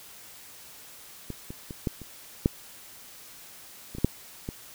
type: clicks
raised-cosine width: 3 ms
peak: -21 / -24 / -24 / -13 / -28 / -7 / -25 / -22 / -7 / -19 dBFS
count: 10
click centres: 1.303 / 1.505 / 1.708 / 1.872 / 2.017 / 2.459 / 3.95 / 3.984 / 4.046 / 4.489 s
effects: white hiss -48 dBFS RMS until 4.74 s